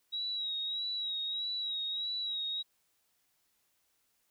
sine tone with vibrato, 3844 Hz, B7, 48 cents flat, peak -33 dBFS, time 0.12-2.63 s, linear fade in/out 20 ms, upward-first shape sine, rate 1.6 Hz, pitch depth 46 cents each way, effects white hiss -75 dBFS RMS until 4.3 s

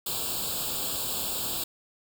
white noise with comb filter, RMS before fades -31 dBFS, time 0.06-1.64 s, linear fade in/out 5 ms, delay 0.25 ms, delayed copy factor +1, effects none

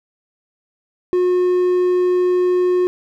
triangle tone, 361.3 Hz, F#4, 41 cents flat, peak -11 dBFS, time 1.13-2.87 s, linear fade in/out 0 ms, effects none

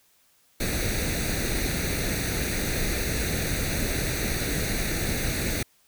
pink noise with comb filter, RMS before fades -27 dBFS, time 0.6-5.63 s, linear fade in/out 5 ms, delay 0.48 ms, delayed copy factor +0.75, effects white hiss -63 dBFS RMS until 5.87 s

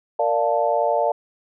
sine chord, Bb major seventh, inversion none, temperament equal with one note detuned, 463.5 / 587.3 / 698.5 / 880 Hz, Bb4 / D5 / F5 / A5, -10 / 0 / 0 / 0 cents, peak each -25 / -21 / -22 / -24 dBFS, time 0.19-1.12 s, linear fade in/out 5 ms, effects none

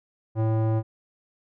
square tone with low-pass filter, 110.8 Hz, A2, 13 cents sharp, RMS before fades -23 dBFS, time 0.35-0.83 s, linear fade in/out 50 ms, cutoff 740 Hz, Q 1.1, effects none

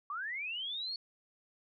sine linear sweep, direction up, 1108.7 to 4435 Hz, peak -36 dBFS, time 0.1-0.96 s, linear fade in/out 2 ms, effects none

